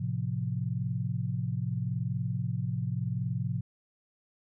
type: chord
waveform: sine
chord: F major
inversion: first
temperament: equal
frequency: 110 / 130.81 / 174.61 Hz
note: A2 / C3 / F3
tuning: 0 / 0 / 0 cents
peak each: -33 / -32 / -35 dBFS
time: 0-3.61 s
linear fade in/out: 10 ms
effects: none